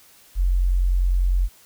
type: tone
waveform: sine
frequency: 45.01 Hz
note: F#1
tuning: 47 cents flat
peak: -16 dBFS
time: 0.35-1.49 s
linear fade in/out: 50 ms
effects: white hiss -52 dBFS RMS until 1.65 s